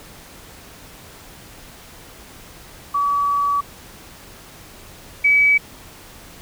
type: tone pair in turn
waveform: sine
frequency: 1142 / 2284 Hz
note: D6 / D7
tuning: -49 / -49 cents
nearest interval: octave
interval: 1200 cents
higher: second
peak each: -16 / -11 dBFS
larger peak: second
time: 2.94-3.61 / 5.24-5.58 s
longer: first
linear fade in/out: 10 ms
effects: pink hiss -42 dBFS RMS until 6.41 s